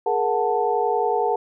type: tone cluster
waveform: sine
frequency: 418.2 / 469 / 736 / 883 Hz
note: G#4 / A#4 / F#5 / A5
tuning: +12 / +11 / -9 / +6 cents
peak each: -24 dBFS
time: 0.06-1.36 s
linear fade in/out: 5 ms
effects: none